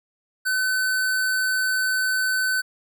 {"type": "tone", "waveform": "square", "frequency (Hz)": 1517, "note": "F#6", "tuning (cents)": 43, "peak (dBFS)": -21, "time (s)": [0.45, 2.62], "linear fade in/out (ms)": 20, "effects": []}